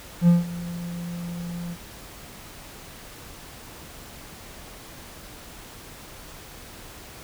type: tone with ADSR envelope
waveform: triangle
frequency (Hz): 172.8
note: F3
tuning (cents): -18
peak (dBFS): -9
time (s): 0.21-1.77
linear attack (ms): 68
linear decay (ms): 160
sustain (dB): -19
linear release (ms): 52
effects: pink hiss -43 dBFS RMS until 7.23 s